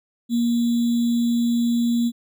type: tone with sample-and-hold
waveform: sine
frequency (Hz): 235.9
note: A#3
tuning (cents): +21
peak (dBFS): -17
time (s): 0.29-2.12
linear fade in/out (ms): 50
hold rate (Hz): 3675
effects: none